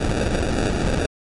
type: noise with sample-and-hold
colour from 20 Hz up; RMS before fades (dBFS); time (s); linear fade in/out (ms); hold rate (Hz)
pink; -21; 0-1.06; 5; 1050
effects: low-pass 10000 Hz 12 dB/octave + MP3 48 kbps